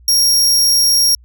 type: tone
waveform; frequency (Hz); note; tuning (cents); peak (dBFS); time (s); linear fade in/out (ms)
sawtooth; 5588; F8; 0; -7; 0.08-1.15; 2
effects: added 60 Hz sine -41 dBFS peak until 1.24 s